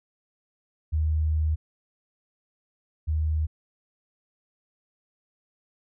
sine tone pair in turn, 77.78 / 77.78 Hz, D#2 / D#2, 0 / 0 cents, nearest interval unison, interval 0 cents, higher neither, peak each -21 / -22 dBFS, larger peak first, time 0.92-1.56 / 3.07-3.47 s, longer first, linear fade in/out 20 ms, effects none

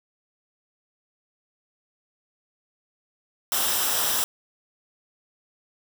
white noise with comb filter, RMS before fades -24 dBFS, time 3.52-4.24 s, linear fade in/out 0 ms, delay 0.45 ms, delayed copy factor -0.55, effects none

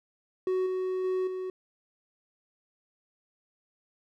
triangle tone with level steps, 372 Hz, F#4, 9 cents sharp, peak -23 / -26 / -24 / -30 dBFS, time 0.47-1.5 s, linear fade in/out 2 ms, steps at 0.66 / 1.04 / 1.27 s, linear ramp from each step 5 ms, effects none

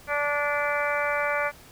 harmonic tone, 290.9 Hz, D4, 16 cents flat, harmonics 2 / 3 / 4 / 5 / 6 / 7 / 8, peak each -28 / -33 / -31 / -30 / -34 / -33 / -32 dBFS, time 0.07-1.52 s, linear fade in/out 50 ms, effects pink hiss -50 dBFS RMS until 1.71 s

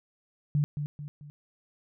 sine tone with echo, 146.83 Hz, D3, in tune, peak -22 dBFS, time 0.55-0.64 s, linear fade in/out 0 ms, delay 220 ms, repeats 3, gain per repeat -7 dB, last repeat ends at 1.3 s, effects none

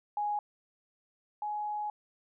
sine tone pair in turn, 830.6 / 838.8 Hz, G#5 / G#5, 0 / +17 cents, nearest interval unison, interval 17 cents, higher second, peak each -29 / -32 dBFS, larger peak first, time 0.17-0.39 / 1.42-1.9 s, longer second, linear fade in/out 2 ms, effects none

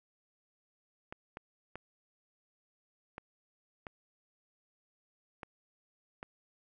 clicks, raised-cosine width 0.5 ms, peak -27 dBFS, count 7, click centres 1.125 / 1.371 / 1.756 / 3.181 / 3.868 / 5.432 / 6.229 s, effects none

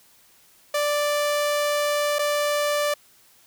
sawtooth tone with dropouts, 587.3 Hz, D5, in tune, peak -17 dBFS, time 0.74-2.94 s, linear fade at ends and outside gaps 5 ms, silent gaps 2.186-2.191 s, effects white hiss -56 dBFS RMS until 3.46 s

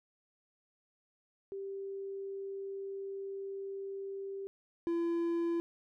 sine / triangle tone pair in turn, 392 / 338.5 Hz, G4 / E4, 0 / +46 cents, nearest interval minor third, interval 254 cents, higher first, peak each -38 / -28 dBFS, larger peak second, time 1.52-4.47 / 4.87-5.6 s, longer first, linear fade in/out 0 ms, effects none

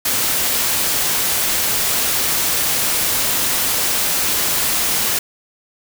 white noise, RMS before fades -18 dBFS, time 0.05-5.19 s, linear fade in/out 5 ms, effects none

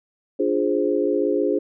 sine chord, D half-diminished seventh, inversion none, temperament equal, 293.7 / 349.2 / 415.3 / 523.3 Hz, D4 / F4 / Ab4 / C5, 0 / 0 / 0 / 0 cents, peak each -24 / -24 / -22 / -25 dBFS, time 0.39-1.59 s, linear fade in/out 10 ms, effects none

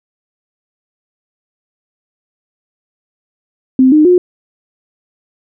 sine tone with pitch steps, 259.9 / 305.5 / 359.2 Hz, C4 / D#4 / F4, -11 / -32 / +49 cents, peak -4 dBFS, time 3.79-4.18 s, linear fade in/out 2 ms, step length 130 ms, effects none

